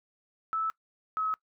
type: tone pair in turn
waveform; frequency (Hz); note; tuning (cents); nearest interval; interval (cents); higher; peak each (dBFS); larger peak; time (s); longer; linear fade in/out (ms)
sine; 1310 / 1283; E6 / E6; -11 / -47; unison; 36; first; -27; neither; 0.53-0.7 / 1.17-1.34; neither; 0
effects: noise-tail reverb RT60 0.1 s tail -22 dB re dry